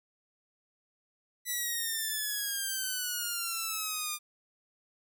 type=exponential sweep; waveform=5% pulse; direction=down; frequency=1975.5 to 1202 Hz; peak=-21 dBFS; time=1.45-4.19 s; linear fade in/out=50 ms; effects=none